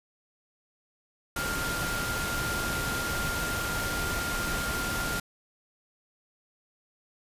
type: tone in noise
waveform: sine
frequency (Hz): 1401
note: F6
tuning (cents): +5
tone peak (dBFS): -32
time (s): 1.36-5.2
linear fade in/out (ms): 5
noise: pink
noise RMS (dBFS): -32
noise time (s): 1.36-5.2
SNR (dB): -3
effects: resampled to 32000 Hz